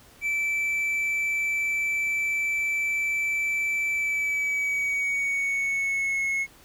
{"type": "tone with pitch glide", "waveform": "triangle", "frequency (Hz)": [2323, 2180], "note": ["D7", "C#7"], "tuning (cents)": [-20, -29], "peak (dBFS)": -22, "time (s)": [0.21, 6.47], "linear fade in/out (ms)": 50, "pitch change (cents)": -109, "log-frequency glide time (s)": [3.91, 6.22], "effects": ["pink hiss -53 dBFS RMS until 6.64 s"]}